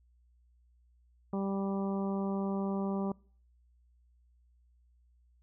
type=harmonic tone; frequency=196 Hz; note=G3; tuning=in tune; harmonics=1 / 2 / 3 / 4 / 5 / 6; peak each=-32 / -38 / -42 / -44 / -46 / -48 dBFS; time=1.33-3.12 s; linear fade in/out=2 ms; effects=noise-tail reverb RT60 0.5 s tail -25 dB re dry + added 60 Hz sine -63 dBFS peak until 5.42 s